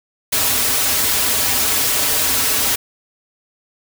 white noise with comb filter, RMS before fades -17 dBFS, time 0.32-2.76 s, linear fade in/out 10 ms, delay 5.7 ms, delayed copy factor -0.95, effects none

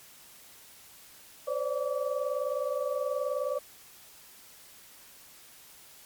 sine tone cluster, 514 / 573 / 593 / 1151 Hz, C5 / D5 / D5 / D6, -31 / -43 / +17 / -35 cents, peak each -32 / -32 / -36 / -38 dBFS, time 1.47-3.59 s, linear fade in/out 10 ms, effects white hiss -53 dBFS RMS until 6.05 s + MP3 96 kbps

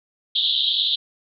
pink band-pass noise, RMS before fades -21 dBFS, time 0.35-0.96 s, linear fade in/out 10 ms, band 3200 to 4000 Hz, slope 96 dB/octave, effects none

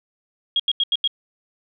sine tone bursts, 3276 Hz, G#7, 24 cents flat, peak -16 dBFS, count 5, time 0.56-1.076 s, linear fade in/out 2 ms, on 36 ms, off 84 ms, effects none

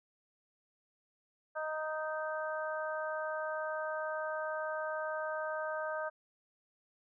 harmonic tone, 311.1 Hz, D#4, in tune, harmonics 2 / 3 / 4 / 5, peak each -37 / -43 / -42 / -41 dBFS, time 1.55-6.1 s, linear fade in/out 20 ms, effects none

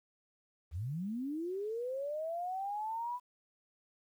sine linear sweep, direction up, 68 to 997 Hz, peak -35 dBFS, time 0.71-3.2 s, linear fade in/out 50 ms, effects 11-bit

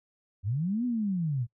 sine linear two-way sweep, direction up then down, 87.31 to 251.7 to 111.4 Hz, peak -26 dBFS, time 0.43-1.47 s, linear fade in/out 50 ms, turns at 0.85 s, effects noise-tail reverb RT60 0.1 s tail -22 dB re dry

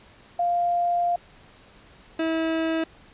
sine / 30% pulse tone pair in turn, 698.5 / 323.8 Hz, F5 / E4, 0 / -31 cents, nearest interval octave + minor second, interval 1331 cents, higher first, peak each -20 dBFS, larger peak neither, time 0.39-1.16 / 2.19-2.84 s, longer first, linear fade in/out 5 ms, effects pink hiss -52 dBFS RMS until 3.13 s + resampled to 8000 Hz

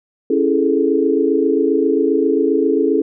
sine chord, A major seventh, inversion first, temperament just, 275 / 330 / 412.5 / 440 Hz, C#4 / E4 / G#4 / A4, -14 / +2 / -12 / 0 cents, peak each -18 dBFS, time 0.3-3.02 s, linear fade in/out 5 ms, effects none

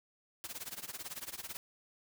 white noise with tremolo, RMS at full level -41 dBFS, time 0.44-1.57 s, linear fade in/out 0 ms, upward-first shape sine, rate 18 Hz, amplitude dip 90%, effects none

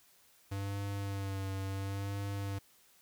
square tone with vibrato, 98.3 Hz, G2, 5 cents sharp, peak -36 dBFS, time 0.51-2.59 s, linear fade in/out 10 ms, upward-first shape sine, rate 0.72 Hz, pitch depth 31 cents each way, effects white hiss -65 dBFS RMS until 3.01 s

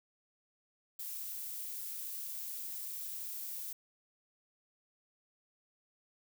violet noise, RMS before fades -42 dBFS, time 0.99-3.73 s, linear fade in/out 5 ms, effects none

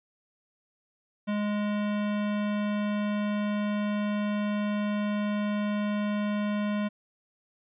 square tone, 207.7 Hz, G#3, in tune, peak -27 dBFS, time 1.27-6.89 s, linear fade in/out 20 ms, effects resampled to 8000 Hz

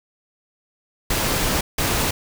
pink noise bursts at uneven times, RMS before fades -21 dBFS, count 2, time 1.1-1.61 / 1.78-2.11 s, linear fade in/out 5 ms, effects none

